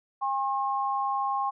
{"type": "tone pair together", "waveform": "sine", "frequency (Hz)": [808.1, 1077], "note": ["G#5", "C6"], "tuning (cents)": [-48, 50], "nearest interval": "perfect fourth", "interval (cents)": 498, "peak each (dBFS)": -28, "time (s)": [0.21, 1.51], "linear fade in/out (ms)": 20, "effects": []}